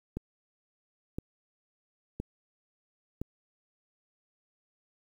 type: click train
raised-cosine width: 3 ms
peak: -21 dBFS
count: 4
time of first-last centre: 0.17-3.216 s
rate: 0.985 Hz
effects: 9-bit